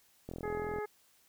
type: click train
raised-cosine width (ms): 2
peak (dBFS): -28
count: 22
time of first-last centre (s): 0.29-0.785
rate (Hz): 42.4
type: harmonic tone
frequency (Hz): 420.5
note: G#4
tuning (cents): +22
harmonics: 1 / 2 / 3 / 4 / 5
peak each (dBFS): -36 / -42 / -46 / -48 / -50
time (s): 0.43-0.86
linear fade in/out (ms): 10
effects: white hiss -67 dBFS RMS until 1.28 s